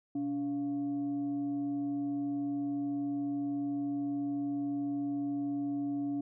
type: tone with frequency modulation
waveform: sine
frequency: 285.3 Hz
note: C#4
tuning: 50 cents sharp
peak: -31 dBFS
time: 0.15-6.21 s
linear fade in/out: 5 ms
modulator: 411 Hz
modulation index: 0.29
effects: none